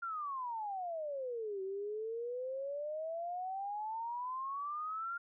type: exponential two-way sweep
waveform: sine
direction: down then up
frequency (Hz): 1407 to 378 to 1407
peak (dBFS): -37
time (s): 0.02-5.18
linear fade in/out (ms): 10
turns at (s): 1.62
effects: none